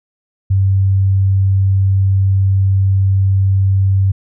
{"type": "tone", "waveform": "sine", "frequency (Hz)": 96.7, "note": "G2", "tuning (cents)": -23, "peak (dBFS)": -9, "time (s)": [0.5, 4.12], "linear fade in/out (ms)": 10, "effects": []}